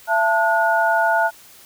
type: tone cluster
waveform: sine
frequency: 673 / 884 / 1450 Hz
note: E5 / A5 / F#6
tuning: +36 / +8 / -35 cents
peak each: -19 dBFS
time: 0.07-1.31 s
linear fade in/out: 50 ms
effects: white hiss -46 dBFS RMS until 1.65 s